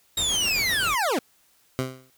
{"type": "linear sweep", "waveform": "25% pulse", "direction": "down", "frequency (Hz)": [3800, 216.7], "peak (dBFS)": -18, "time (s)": [0.17, 1.19], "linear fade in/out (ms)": 5}
{"type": "noise with tremolo", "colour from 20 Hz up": "pink", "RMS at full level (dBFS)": -34, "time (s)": [0.17, 0.95], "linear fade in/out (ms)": 5, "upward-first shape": "sine", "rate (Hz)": 7.7, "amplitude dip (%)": 35}
{"type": "tone with exponential decay", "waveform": "15% pulse", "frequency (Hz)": 130, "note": "C3", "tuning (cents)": -11, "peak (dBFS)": -15, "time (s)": [1.79, 2.1], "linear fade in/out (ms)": 0, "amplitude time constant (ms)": 67}
{"effects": ["white hiss -62 dBFS RMS until 2.17 s"]}